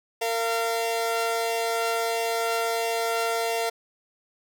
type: tone pair together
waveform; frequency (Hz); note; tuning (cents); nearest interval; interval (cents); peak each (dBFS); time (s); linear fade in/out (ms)
sawtooth; 458.5 / 687; A#4 / F5; -29 / -29; perfect fifth; 700; -23; 0.21-3.7; 10
effects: none